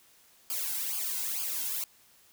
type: noise with flanger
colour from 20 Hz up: blue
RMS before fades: -33 dBFS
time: 0.5-1.84 s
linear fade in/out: 2 ms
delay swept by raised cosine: 0.52 to 1.72 ms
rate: 2.2 Hz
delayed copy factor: -0.9
effects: white hiss -61 dBFS RMS until 2.32 s